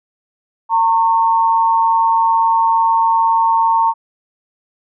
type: tone pair together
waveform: sine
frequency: 911.7 / 1094 Hz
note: A#5 / C#6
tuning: -39 / -23 cents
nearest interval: minor third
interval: 316 cents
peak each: -11 / -18 dBFS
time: 0.69-3.94 s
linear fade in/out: 50 ms
effects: none